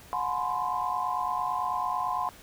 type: tone cluster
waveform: sine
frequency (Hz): 725 / 852 / 1000 / 1049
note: F#5 / G#5 / B5 / C6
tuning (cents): -35 / +44 / +21 / +4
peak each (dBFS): -33 / -34 / -32 / -31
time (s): 0.13-2.29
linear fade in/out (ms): 0
effects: pink hiss -51 dBFS RMS until 2.42 s